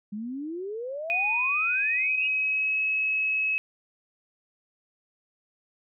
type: exponential sweep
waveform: sine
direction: up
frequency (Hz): 200.8 to 2912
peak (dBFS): -31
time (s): 0.12-2.28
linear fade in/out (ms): 10
type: tone with pitch glide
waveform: sine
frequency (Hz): 2483 to 2571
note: D#7 to E7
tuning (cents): -4 to -44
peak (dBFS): -23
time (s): 1.1-3.58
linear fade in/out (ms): 0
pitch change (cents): +60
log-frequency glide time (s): 1.35-2.81
effects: none